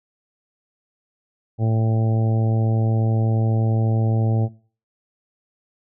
harmonic tone, 111.8 Hz, A2, 28 cents sharp, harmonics 1 / 2 / 3 / 4 / 5 / 6 / 7, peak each -17 / -27 / -31 / -32 / -34 / -37 / -35 dBFS, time 1.58-4.49 s, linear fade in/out 50 ms, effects noise-tail reverb RT60 0.4 s tail -19 dB re dry

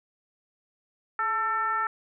sine tone with frequency modulation, 1337 Hz, E6, 24 cents sharp, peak -24 dBFS, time 1.19-1.87 s, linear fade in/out 2 ms, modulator 456 Hz, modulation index 0.87, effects none

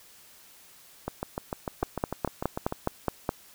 two click trains, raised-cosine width 1 ms, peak -16 / -11 dBFS, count 12 / 8, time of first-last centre 1.08-2.724 / 1.83-3.291 s, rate 6.69 / 4.79 Hz, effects white hiss -54 dBFS RMS until 3.54 s

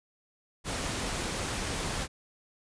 pink noise, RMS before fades -33 dBFS, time 0.64-2.08 s, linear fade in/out 50 ms, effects resampled to 22050 Hz

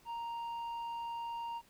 sine tone with tanh clipping, 932.3 Hz, A#5, in tune, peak -39 dBFS, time 0.05-1.62 s, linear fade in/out 50 ms, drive 6 dB, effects pink hiss -65 dBFS RMS until 1.69 s

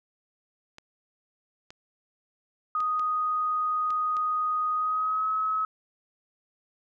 clicks, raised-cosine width 0.2 ms, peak -27 dBFS, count 6, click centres 0.784 / 1.705 / 2.804 / 2.995 / 3.905 / 4.168 s
sine tone with pitch glide, 1244.5 to 1283.2 Hz, D#6 to E6, 0 to -47 cents, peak -24 dBFS, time 2.75-5.65 s, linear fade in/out 2 ms, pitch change +53 cents, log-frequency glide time 4.75-5.27 s
effects none

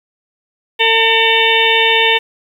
harmonic tone with a mistuned harmonic, 451.9 Hz, A4, 46 cents sharp, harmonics 1 / 2 / 4 / 5 / 6 / 7 / 8, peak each -17 / -17 / -17 / -17 / -17 / -17 / -17 dBFS, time 0.79-2.19 s, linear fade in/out 20 ms, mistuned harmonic 7, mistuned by -85 cents, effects 7-bit

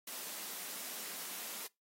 white high-pass noise, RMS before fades -44 dBFS, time 0.07-1.67 s, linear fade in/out 5 ms, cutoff 170 Hz, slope 96 dB/octave, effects noise-tail reverb RT60 0.2 s tail -22 dB re dry + AAC 48 kbps

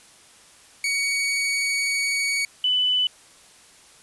sawtooth / sine tone pair in turn, 2244 / 2995 Hz, C#7 / F#7, +21 / +20 cents, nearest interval perfect fourth, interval 499 cents, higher second, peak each -18 dBFS, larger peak neither, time 0.84-2.45 / 2.64-3.07 s, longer first, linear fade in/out 2 ms, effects white hiss -51 dBFS RMS until 4.02 s + resampled to 24000 Hz

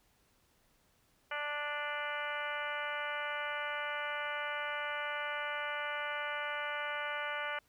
harmonic tone with a mistuned harmonic, 293.7 Hz, D4, in tune, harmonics 2 / 3 / 4 / 5 / 6 / 7 / 8 / 9 / 10, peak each -43 / -44 / -43 / -40 / -45 / -44 / -45 / -56 / -47 dBFS, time 1.31-7.59 s, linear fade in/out 5 ms, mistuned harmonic 8, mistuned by +17 cents, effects pink hiss -71 dBFS RMS until 7.68 s

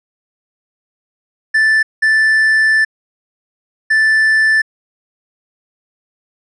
triangle tone bursts at uneven times, 1760 Hz, A6, in tune, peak -7 dBFS, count 3, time 1.54-1.83 / 2.02-2.85 / 3.9-4.62 s, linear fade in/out 10 ms, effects resampled to 24000 Hz

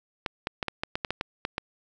clicks, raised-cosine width 0.3 ms, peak -12 dBFS, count 11, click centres 0.262 / 0.471 / 0.628 / 0.683 / 0.835 / 0.955 / 1.048 / 1.106 / 1.211 / 1.451 / 1.581 s, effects none

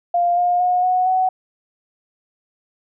sine tone with pitch steps, 698.5 / 710.3 / 722.3 / 734.5 / 746.9 Hz, F5 / F5 / F#5 / F#5 / F#5, 0 / +29 / -42 / -13 / +16 cents, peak -14 dBFS, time 0.14-1.29 s, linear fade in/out 5 ms, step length 230 ms, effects none

